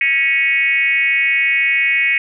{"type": "tone with frequency modulation", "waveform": "sine", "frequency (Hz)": 2217, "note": "C#7", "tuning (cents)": 0, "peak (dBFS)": -12, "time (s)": [0.01, 2.18], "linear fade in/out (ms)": 2, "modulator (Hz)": 290, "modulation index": 1.1, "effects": []}